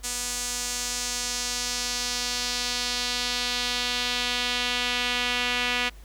sawtooth tone with band-pass filter sweep, 245.4 Hz, B3, 11 cents flat, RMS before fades -28 dBFS, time 0.03-5.9 s, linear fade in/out 20 ms, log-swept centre 7600 to 2700 Hz, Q 1.7, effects added 50 Hz sine -43 dBFS peak until 6.04 s + pink hiss -55 dBFS RMS until 6.04 s

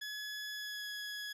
20% pulse tone with pitch glide, 1697 to 1679.4 Hz, G#6 to G#6, +37 to +19 cents, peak -35 dBFS, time 0.01-1.33 s, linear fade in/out 10 ms, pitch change -18 cents, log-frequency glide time 0.51-0.87 s, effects low-pass 12000 Hz 12 dB/octave

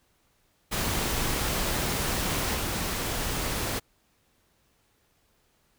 pink noise with level steps, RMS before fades -28 / -30 dBFS, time 0.71-3.8 s, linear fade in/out 20 ms, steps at 2.54 s, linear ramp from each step 10 ms, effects pink hiss -68 dBFS RMS until 5.78 s

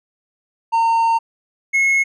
triangle tone pair in turn, 914 / 2174 Hz, A#5 / C#7, -34 / -34 cents, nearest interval octave + minor third, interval 1500 cents, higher second, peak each -11 dBFS, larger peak neither, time 0.72-1.19 / 1.73-2.04 s, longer first, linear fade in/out 20 ms, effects resampled to 24000 Hz

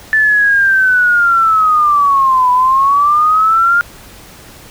sine linear two-way sweep, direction down then up, 1760 to 987.8 to 1415 Hz, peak -7 dBFS, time 0.13-3.81 s, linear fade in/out 0 ms, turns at 2.51 s, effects pink hiss -37 dBFS RMS until 4.7 s

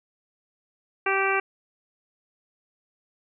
harmonic tone, 389 Hz, G4, 13 cents flat, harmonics 1 / 2 / 3 / 4 / 5 / 6 / 7, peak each -27 / -29 / -28 / -28 / -32 / -28 / -32 dBFS, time 1.06-1.4 s, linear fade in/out 5 ms, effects none

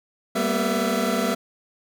25% pulse tone cluster, 196.2 / 228.2 / 247.2 / 664 Hz, G3 / A#3 / B3 / E5, +2 / -37 / +2 / +12 cents, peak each -23 dBFS, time 0.35-1.35 s, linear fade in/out 10 ms, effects none

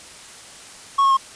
triangle tone with pitch steps, 1103 / 1088.4 / 1074.1 Hz, C#6 / C#6 / C6, -9 / -32 / +45 cents, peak -11 dBFS, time 0.98-1.172 s, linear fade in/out 10 ms, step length 64 ms, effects white hiss -41 dBFS RMS until 1.35 s + resampled to 22050 Hz

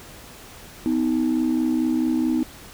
sine tone pair together, 251.3 / 315.9 Hz, B3 / D#4, +30 / +26 cents, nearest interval major third, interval 396 cents, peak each -20 dBFS, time 0.86-2.43 s, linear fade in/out 0 ms, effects tanh soft clip ceiling -14 dBFS + pink hiss -43 dBFS RMS until 2.73 s

